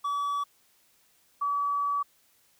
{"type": "tone pair in turn", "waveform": ["triangle", "sine"], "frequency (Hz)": [1144, 1144], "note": ["D6", "D6"], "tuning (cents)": [-46, -46], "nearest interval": "unison", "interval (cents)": 0, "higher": "neither", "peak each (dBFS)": [-25, -25], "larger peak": "neither", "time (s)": [[0.04, 0.44], [1.41, 2.03]], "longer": "second", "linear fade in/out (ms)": 10, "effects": ["white hiss -65 dBFS RMS until 2.59 s"]}